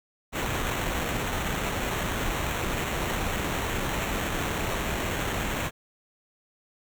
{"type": "noise with sample-and-hold", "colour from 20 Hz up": "pink", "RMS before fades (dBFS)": -29, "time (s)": [0.32, 5.71], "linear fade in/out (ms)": 50, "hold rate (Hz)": 4900, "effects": []}